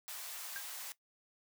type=high-pass noise; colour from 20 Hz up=white; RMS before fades=-45 dBFS; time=0.08-0.92 s; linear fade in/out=0 ms; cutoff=620 Hz; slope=24 dB/octave
type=tone with exponential decay; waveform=triangle; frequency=1605 Hz; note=G6; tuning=40 cents sharp; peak=-35 dBFS; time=0.56-0.66 s; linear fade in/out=0 ms; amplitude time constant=20 ms
effects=noise-tail reverb RT60 0.1 s tail -17 dB re dry